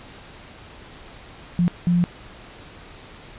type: tone bursts at uneven times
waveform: sine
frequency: 174.61 Hz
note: F3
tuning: in tune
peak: -15 dBFS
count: 2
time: 1.59-1.68 / 1.87-2.04 s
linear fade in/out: 0 ms
effects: pink hiss -43 dBFS RMS until 3.38 s + resampled to 8000 Hz